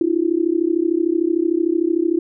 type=tone with amplitude modulation; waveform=sine; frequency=335.3 Hz; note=E4; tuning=30 cents sharp; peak=-11 dBFS; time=0.01-2.19 s; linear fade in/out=2 ms; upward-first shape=sine; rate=33.3 Hz; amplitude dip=95%; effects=none